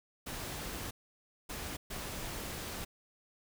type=noise bursts at uneven times; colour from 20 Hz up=pink; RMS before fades=-41 dBFS; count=3; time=0.26-0.91 / 1.49-1.77 / 1.9-2.85 s; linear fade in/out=10 ms; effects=none